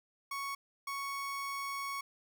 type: tone bursts at uneven times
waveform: 30% pulse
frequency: 1110 Hz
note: C#6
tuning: 2 cents sharp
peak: -34 dBFS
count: 2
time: 0.31-0.55 / 0.87-2.01 s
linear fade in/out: 5 ms
effects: none